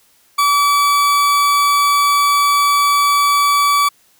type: tone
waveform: 40% pulse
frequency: 1148 Hz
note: D6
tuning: 40 cents flat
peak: -10 dBFS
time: 0.38-3.89 s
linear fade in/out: 10 ms
effects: white hiss -54 dBFS RMS until 4.19 s